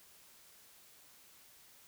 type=silence; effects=white hiss -61 dBFS RMS until 1.87 s